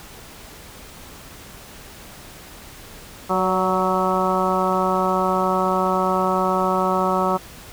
harmonic tone with a mistuned harmonic, 185.9 Hz, F#3, 8 cents sharp, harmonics 1 / 2 / 3 / 4 / 5 / 6 / 7, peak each -25 / -25 / -25 / -25 / -25 / -25 / -25 dBFS, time 3.29-7.38 s, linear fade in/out 20 ms, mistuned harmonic 3, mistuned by +28 cents, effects pink hiss -41 dBFS RMS until 7.72 s

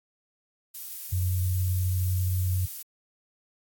violet noise, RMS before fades -37 dBFS, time 0.74-2.83 s, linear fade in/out 10 ms
sine tone with pitch glide, 91.4 to 92.04 Hz, F#2 to F#2, -21 to -9 cents, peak -23 dBFS, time 1.12-2.66 s, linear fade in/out 10 ms, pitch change +12 cents, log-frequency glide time 1.27-1.81 s
effects AAC 64 kbps

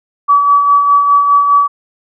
sine tone with tremolo, 1144 Hz, D6, 46 cents flat, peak -4 dBFS, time 0.28-1.68 s, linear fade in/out 20 ms, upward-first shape sine, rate 4.9 Hz, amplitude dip 45%, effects none

